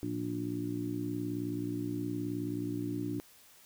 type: harmonic tone with a mistuned harmonic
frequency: 59 Hz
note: A#1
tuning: 22 cents sharp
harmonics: 2 / 3 / 4 / 5 / 6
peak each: -40 / -43 / -44 / -35 / -42 dBFS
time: 0.03-3.2 s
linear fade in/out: 0 ms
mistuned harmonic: 2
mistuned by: -65 cents
effects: white hiss -59 dBFS RMS until 3.65 s